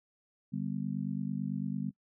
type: chord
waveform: sine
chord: G major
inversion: second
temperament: just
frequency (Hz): 147 / 196 / 245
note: D3 / G3 / B3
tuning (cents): +2 / 0 / -14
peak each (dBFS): -37 / -35 / -38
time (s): 0.52-1.91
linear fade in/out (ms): 20
effects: noise-tail reverb RT60 0.1 s tail -23 dB re dry